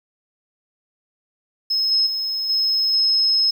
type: tone with level steps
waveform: triangle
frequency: 5170 Hz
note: E8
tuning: 34 cents flat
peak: -15 / -11 / -20 / -14 / -11 dBFS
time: 1.7-3.51 s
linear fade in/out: 10 ms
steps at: 1.91 / 2.06 / 2.49 / 2.93 s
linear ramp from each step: 10 ms
effects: tanh soft clip ceiling -13 dBFS + 8-bit